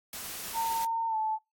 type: noise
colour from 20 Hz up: white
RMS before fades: -39 dBFS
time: 0.13-0.85 s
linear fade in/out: 2 ms
type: tone with pitch glide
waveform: sine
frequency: 911 to 872.4 Hz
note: A#5 to A5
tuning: -40 to -15 cents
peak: -27 dBFS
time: 0.53-1.39 s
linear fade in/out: 50 ms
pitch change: -75 cents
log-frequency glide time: 1.08-1.16 s
effects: noise-tail reverb RT60 0.2 s tail -24 dB re dry + AAC 64 kbps